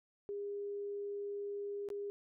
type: tone with dropouts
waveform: sine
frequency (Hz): 405.6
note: G#4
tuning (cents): -41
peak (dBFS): -38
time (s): 0.29-2.1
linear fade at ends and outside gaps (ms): 0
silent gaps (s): 1.888-1.902
effects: none